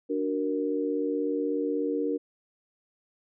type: chord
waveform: sine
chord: D augmented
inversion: none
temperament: equal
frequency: 293.7 / 370 / 466.2 Hz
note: D4 / F#4 / A#4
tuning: 0 / 0 / 0 cents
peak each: -29 / -33 / -29 dBFS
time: 0.09-2.18 s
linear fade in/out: 20 ms
effects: none